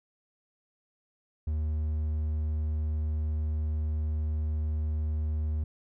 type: tone with hard clipping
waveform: triangle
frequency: 77.2 Hz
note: D#2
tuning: 13 cents flat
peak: -28 dBFS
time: 1.47-5.64 s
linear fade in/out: 5 ms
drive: 6 dB
effects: none